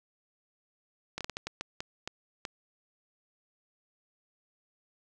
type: slowing click train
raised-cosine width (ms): 0.2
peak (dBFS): -18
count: 10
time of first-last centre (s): 1.18-2.452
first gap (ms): 27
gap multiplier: 1.39
effects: none